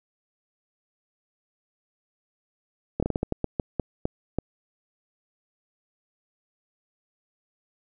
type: slowing click train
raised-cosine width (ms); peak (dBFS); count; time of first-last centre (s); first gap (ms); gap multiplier
2; -11; 12; 3-4.386; 26; 1.29
effects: none